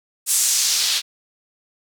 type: noise with band-pass filter sweep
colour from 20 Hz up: white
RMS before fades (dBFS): -19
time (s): 0.26-1.02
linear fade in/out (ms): 50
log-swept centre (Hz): 8800 to 3600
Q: 1.6
effects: none